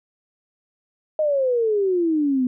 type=exponential sweep; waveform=sine; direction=down; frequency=628 to 246.9 Hz; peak=-17 dBFS; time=1.19-2.47 s; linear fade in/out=2 ms; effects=none